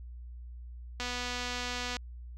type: click train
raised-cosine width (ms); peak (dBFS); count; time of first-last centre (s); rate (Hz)
0.2; -19; 239; 1-1.967; 246
effects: added 60 Hz sine -42 dBFS peak until 2.37 s